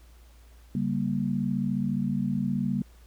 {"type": "chord", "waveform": "sine", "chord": "G diminished", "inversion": "second", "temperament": "just", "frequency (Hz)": [141.12, 196, 235.2], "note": ["Db3", "G3", "Bb3"], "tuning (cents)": [31, 0, 16], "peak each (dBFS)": [-31, -28, -29], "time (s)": [0.75, 2.82], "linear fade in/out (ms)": 2, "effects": ["added 58 Hz sine -50 dBFS peak until 3.06 s", "pink hiss -61 dBFS RMS until 3.06 s"]}